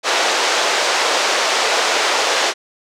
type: band-pass noise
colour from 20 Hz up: pink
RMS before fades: -17 dBFS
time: 0.03-2.54 s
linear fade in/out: 50 ms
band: 450 to 6700 Hz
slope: 24 dB/octave
effects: none